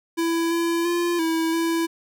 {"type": "tone with pitch steps", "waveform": "square", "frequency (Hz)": [332.8, 337, 345.7, 325.9, 331.5], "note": ["E4", "E4", "F4", "E4", "E4"], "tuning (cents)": [17, 38, -18, -20, 10], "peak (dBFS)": -21, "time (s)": [0.17, 1.87], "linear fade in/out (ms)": 20, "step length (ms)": 340, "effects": []}